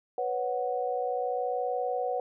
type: chord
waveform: sine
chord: B suspended second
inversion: none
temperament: equal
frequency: 493.9 / 554.4 / 740 Hz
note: B4 / C#5 / F#5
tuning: 0 / 0 / 0 cents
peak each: -31 / -35 / -31 dBFS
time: 0.18-2.2 s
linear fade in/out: 2 ms
effects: none